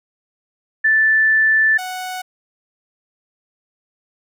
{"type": "tone pair in turn", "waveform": ["sine", "sawtooth"], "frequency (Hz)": [1759, 739.6], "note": ["A6", "F#5"], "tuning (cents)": [-1, -1], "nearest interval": "octave + minor third", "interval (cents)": 1500, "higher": "first", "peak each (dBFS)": [-11, -21], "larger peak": "first", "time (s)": [[0.84, 1.78], [1.78, 2.22]], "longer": "first", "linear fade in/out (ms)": 10, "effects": []}